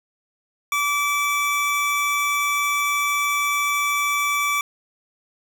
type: tone pair together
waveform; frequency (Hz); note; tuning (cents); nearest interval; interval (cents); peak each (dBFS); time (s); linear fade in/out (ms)
square; 1156.5 / 2313; D6 / D7; -27 / -27; octave; 1200; -23; 0.72-4.61; 2
effects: none